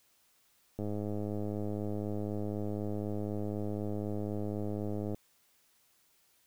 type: click train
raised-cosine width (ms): 2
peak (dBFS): -24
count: 454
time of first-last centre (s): 0.79-5.146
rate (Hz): 104
effects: white hiss -69 dBFS RMS until 6.46 s